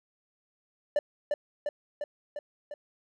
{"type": "tone with echo", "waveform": "triangle", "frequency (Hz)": 587.3, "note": "D5", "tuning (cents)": 0, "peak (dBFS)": -20, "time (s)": [0.96, 0.99], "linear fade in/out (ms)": 2, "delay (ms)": 350, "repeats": 5, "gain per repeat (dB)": -3, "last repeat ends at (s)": 2.74, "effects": []}